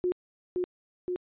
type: tone with echo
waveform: sine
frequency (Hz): 360.4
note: F#4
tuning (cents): -45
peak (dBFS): -24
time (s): 0.04-0.12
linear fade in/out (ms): 0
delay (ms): 520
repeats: 2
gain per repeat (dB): -2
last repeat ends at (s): 1.16
effects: resampled to 8000 Hz